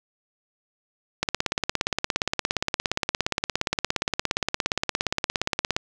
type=click train; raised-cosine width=0.2 ms; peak=-5 dBFS; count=79; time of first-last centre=1.23-5.765 s; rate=17.2 Hz; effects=none